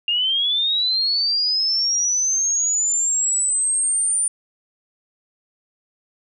sine linear sweep, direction up, 2794 to 9260 Hz, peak -17 dBFS, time 0.08-4.28 s, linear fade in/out 2 ms, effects none

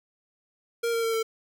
square tone with pitch steps, 466.2 / 460 / 454 / 448 Hz, A#4 / A#4 / A#4 / A4, 0 / -23 / -46 / +31 cents, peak -25 dBFS, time 0.83-1.23 s, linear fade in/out 10 ms, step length 100 ms, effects none

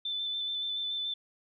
sine tone with vibrato, 3526 Hz, A7, 3 cents sharp, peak -31 dBFS, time 0.05-1.14 s, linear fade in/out 5 ms, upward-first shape square, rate 7 Hz, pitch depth 14 cents each way, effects none

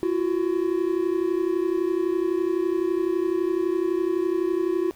triangle tone pair together, 338.1 / 370 Hz, E4 / F#4, +44 / 0 cents, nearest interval major second, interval 156 cents, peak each -22 dBFS, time 0.03-4.91 s, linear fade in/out 0 ms, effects pink hiss -53 dBFS RMS until 4.95 s

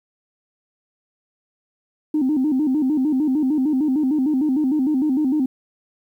sine tone with vibrato, 282 Hz, C#4, 30 cents sharp, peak -15 dBFS, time 2.14-5.46 s, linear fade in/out 5 ms, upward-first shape square, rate 6.6 Hz, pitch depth 140 cents each way, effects tanh soft clip ceiling -12 dBFS + 9-bit

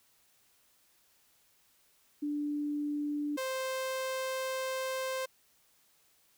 sine / sawtooth tone pair in turn, 293.7 / 523.3 Hz, D4 / C5, 0 / 0 cents, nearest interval minor seventh, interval 1000 cents, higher second, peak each -31 / -29 dBFS, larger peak second, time 2.22-3.37 / 3.37-5.26 s, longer second, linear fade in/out 10 ms, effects white hiss -68 dBFS RMS until 6.37 s

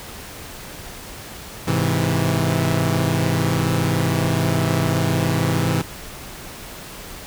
sawtooth chord, Ab augmented, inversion none, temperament equal with one note detuned, 103.83 / 130.81 / 163.39 Hz, Ab2 / C3 / E3, 0 / 0 / -15 cents, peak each -19 / -18 / -17 dBFS, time 1.67-5.82 s, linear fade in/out 10 ms, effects pink hiss -36 dBFS RMS until 7.26 s

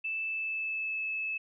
sine tone with pitch glide, 2637 to 2605 Hz, E7 to E7, 0 to -21 cents, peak -31 dBFS, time 0.04-1.38 s, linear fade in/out 10 ms, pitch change -21 cents, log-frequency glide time 0.22-1.03 s, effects none

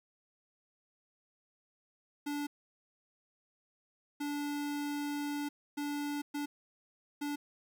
square tone bursts at uneven times, 290.4 Hz, D4, 19 cents flat, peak -35 dBFS, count 5, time 2.26-2.47 / 4.2-5.49 / 5.77-6.22 / 6.34-6.46 / 7.21-7.36 s, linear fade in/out 10 ms, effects 11-bit

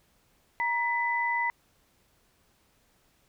sine tone pair together, 943 / 1998.1 Hz, A#5 / B6, +20 / +20 cents, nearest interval octave + minor second, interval 1300 cents, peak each -28 dBFS, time 0.6-1.5 s, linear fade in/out 0 ms, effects pink hiss -67 dBFS RMS until 3.28 s

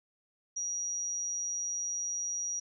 sine tone, 5760 Hz, F#8, 47 cents flat, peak -32 dBFS, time 0.56-2.6 s, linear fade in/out 10 ms, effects none

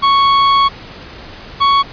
45% pulse tone pair in turn, 1108.7 / 1113.6 Hz, C#6 / C#6, 0 / +8 cents, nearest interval unison, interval 8 cents, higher second, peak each -8 dBFS, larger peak neither, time 0.02-0.69 / 1.6-1.83 s, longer first, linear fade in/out 20 ms, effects pink hiss -33 dBFS RMS until 1.92 s + resampled to 11025 Hz

